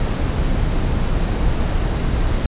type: noise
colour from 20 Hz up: brown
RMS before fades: -18 dBFS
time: 0-2.46 s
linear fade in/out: 2 ms
effects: resampled to 8000 Hz